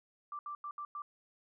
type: tone bursts at uneven times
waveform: sine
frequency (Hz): 1174.7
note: D6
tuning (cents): 0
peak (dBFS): -39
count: 5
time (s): 0.32-0.39 / 0.46-0.55 / 0.64-0.71 / 0.78-0.85 / 0.95-1.02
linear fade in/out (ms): 2
effects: none